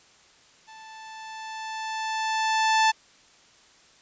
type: tone with level ramp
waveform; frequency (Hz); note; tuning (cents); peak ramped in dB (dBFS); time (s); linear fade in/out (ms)
sawtooth; 880; A5; 0; -41 to -13; 0.67-2.92; 20
effects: white hiss -56 dBFS RMS until 4.01 s + resampled to 16000 Hz